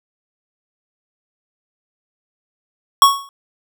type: tone with exponential decay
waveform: square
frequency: 1108.7 Hz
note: C#6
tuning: in tune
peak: -3 dBFS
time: 3.02-3.29 s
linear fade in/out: 1 ms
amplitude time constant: 58 ms
effects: none